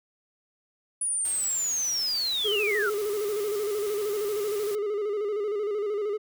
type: linear sweep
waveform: sine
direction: down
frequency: 9850 to 1296 Hz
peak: -25 dBFS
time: 1.01-2.9 s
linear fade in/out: 5 ms
type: noise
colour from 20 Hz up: white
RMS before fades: -41 dBFS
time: 1.25-4.75 s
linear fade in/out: 0 ms
type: tone with vibrato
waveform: triangle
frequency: 415.3 Hz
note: G#4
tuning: in tune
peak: -24 dBFS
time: 2.44-6.18 s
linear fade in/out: 20 ms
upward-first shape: square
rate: 13 Hz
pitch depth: 55 cents each way
effects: none